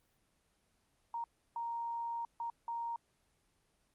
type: tone bursts at uneven times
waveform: sine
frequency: 932.3 Hz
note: A#5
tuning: in tune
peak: -36 dBFS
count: 4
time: 1.14-1.24 / 1.56-2.25 / 2.4-2.5 / 2.68-2.96 s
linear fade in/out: 2 ms
effects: pink hiss -75 dBFS RMS until 3.94 s + Opus 24 kbps